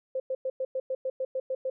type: tone bursts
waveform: sine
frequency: 523.3 Hz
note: C5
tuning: in tune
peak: -27 dBFS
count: 11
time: 0.15-1.7 s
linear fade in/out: 5 ms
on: 50 ms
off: 100 ms
effects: none